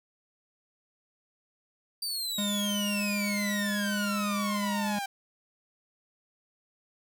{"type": "exponential sweep", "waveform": "sawtooth", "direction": "down", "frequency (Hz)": [4699, 778], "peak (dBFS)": -28, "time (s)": [2.02, 5.06], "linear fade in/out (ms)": 5}
{"type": "tone with vibrato", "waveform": "square", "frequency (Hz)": 204.7, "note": "G#3", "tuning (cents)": -25, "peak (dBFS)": -30, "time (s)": [2.38, 4.99], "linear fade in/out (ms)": 5, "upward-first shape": "triangle", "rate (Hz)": 8, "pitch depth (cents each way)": 8}
{"effects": []}